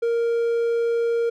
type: tone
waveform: triangle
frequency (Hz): 466.2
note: A#4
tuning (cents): 0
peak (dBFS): -17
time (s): 0.02-1.3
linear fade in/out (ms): 10
effects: none